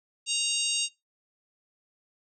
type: harmonic tone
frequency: 932 Hz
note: A#5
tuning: 1 cent flat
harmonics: 3 / 4 / 5 / 6 / 7 / 8 / 9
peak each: -30 / -32 / -34 / -39 / -34 / -39 / -32 dBFS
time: 0.26-0.89 s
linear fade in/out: 50 ms
effects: noise-tail reverb RT60 0.2 s tail -21 dB re dry